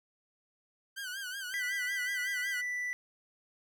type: tone with vibrato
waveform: sawtooth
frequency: 1538 Hz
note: G6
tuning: 33 cents flat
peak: -34 dBFS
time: 0.96-2.62 s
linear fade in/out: 20 ms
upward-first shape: sine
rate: 5.4 Hz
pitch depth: 98 cents each way
type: tone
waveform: triangle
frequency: 1975.5 Hz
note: B6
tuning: in tune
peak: -31 dBFS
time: 1.54-2.93 s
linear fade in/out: 0 ms
effects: none